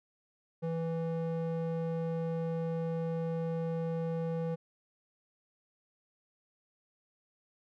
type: tone with band-pass filter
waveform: square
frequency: 164.81 Hz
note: E3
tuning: in tune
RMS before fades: -34 dBFS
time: 0.62-4.56 s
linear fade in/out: 20 ms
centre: 350 Hz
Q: 4.6
effects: none